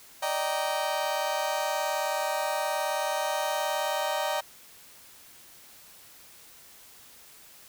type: chord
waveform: 35% pulse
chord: Eb major seventh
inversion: third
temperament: just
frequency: 583.4 / 622.3 / 777.8 / 933.4 Hz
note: D5 / Eb5 / G5 / Bb5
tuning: -12 / 0 / -14 / +2 cents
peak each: -31 dBFS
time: 0.22-4.41 s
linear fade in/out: 10 ms
effects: white hiss -52 dBFS RMS until 7.68 s